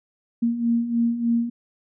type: beating tone pair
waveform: sine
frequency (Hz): 231.4 / 234.7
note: A#3 / A#3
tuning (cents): -13 / +12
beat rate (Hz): 3.3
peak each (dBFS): -26 / -20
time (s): 0.42-1.5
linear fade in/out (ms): 10
effects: none